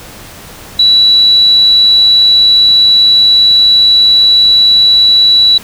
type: tone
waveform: sine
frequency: 3935 Hz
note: B7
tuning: 7 cents flat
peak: -3 dBFS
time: 0.79-5.58 s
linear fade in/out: 5 ms
effects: pink hiss -31 dBFS RMS until 5.63 s